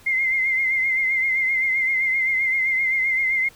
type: tone with vibrato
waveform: sine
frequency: 2094 Hz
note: C7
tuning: 1 cent sharp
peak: -18 dBFS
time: 0.06-3.49 s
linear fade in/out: 10 ms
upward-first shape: triangle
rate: 7.7 Hz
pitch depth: 51 cents each way
effects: pink hiss -50 dBFS RMS until 3.55 s